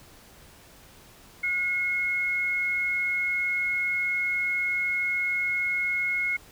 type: tone pair together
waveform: sine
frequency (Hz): 1446 / 2167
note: F#6 / C#7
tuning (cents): -40 / -40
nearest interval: perfect fifth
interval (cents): 700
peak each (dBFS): -36 / -24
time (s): 1.43-6.37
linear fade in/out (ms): 10
effects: pink hiss -52 dBFS RMS until 6.51 s